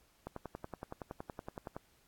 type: click train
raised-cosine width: 1 ms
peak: -27 dBFS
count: 17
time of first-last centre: 0.27-1.765 s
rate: 10.7 Hz
effects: pink hiss -69 dBFS RMS until 2.07 s + AAC 64 kbps